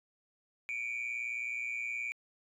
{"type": "tone pair together", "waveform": "sine", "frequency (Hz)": [2281, 2400], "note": ["C#7", "D7"], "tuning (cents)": [49, 37], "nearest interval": "minor second", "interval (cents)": 88, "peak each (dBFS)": [-36, -35], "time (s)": [0.69, 2.12], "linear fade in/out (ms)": 0, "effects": ["tanh soft clip ceiling -31 dBFS"]}